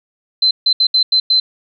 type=tone bursts at uneven times; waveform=sine; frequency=4073 Hz; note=C8; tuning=47 cents flat; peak=-9 dBFS; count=6; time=0.42-0.51 / 0.66-0.73 / 0.8-0.87 / 0.94-1.03 / 1.12-1.2 / 1.3-1.4 s; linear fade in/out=5 ms; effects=none